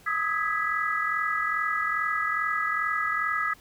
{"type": "chord", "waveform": "sine", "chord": "E major seventh", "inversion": "third", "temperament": "equal with one note detuned", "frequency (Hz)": [1244.5, 1286.9, 1661.2, 1975.5], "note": ["D#6", "E6", "G#6", "B6"], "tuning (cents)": [0, -42, 0, 0], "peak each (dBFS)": -30, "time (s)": [0.06, 3.54], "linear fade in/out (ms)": 10, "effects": ["pink hiss -55 dBFS RMS until 3.6 s"]}